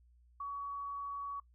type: tone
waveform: sine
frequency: 1128 Hz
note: C#6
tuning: 30 cents sharp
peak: -38 dBFS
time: 0.4-1.4 s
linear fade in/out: 5 ms
effects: noise-tail reverb RT60 0.1 s tail -22 dB re dry + added 60 Hz sine -62 dBFS peak until 1.54 s